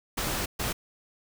pink noise bursts at uneven times, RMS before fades -30 dBFS, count 2, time 0.17-0.46 / 0.59-0.73 s, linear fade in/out 10 ms, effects none

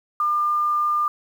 sine tone with quantisation, 1201 Hz, D6, 38 cents sharp, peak -18 dBFS, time 0.2-1.08 s, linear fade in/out 2 ms, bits 8, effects none

